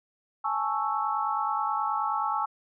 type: chord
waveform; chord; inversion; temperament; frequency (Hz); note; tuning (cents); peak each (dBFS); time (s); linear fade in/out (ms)
sine; A major seventh; third; equal; 830.6 / 880 / 1108.7 / 1318.5; G#5 / A5 / C#6 / E6; 0 / 0 / 0 / 0; -31; 0.44-2.46; 10
effects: none